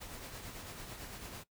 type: noise with tremolo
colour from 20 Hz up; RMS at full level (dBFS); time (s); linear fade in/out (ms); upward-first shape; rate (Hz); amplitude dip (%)
pink; -45; 0-1.44; 20; triangle; 9; 45
effects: noise-tail reverb RT60 0.1 s tail -17 dB re dry